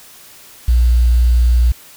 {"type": "tone with quantisation", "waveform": "sine", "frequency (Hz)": 59.9, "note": "A#1", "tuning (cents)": 48, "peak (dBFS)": -8, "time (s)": [0.68, 1.72], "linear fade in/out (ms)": 5, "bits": 6, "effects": ["white hiss -41 dBFS RMS until 1.96 s"]}